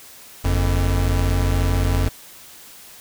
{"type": "tone pair together", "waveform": "square", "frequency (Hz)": [47.07, 89.5], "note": ["F#1", "F2"], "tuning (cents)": [30, 43], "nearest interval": "major seventh", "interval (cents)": 1113, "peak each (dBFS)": -20, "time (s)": [0.44, 2.09], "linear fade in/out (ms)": 10, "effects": ["white hiss -43 dBFS RMS until 3 s"]}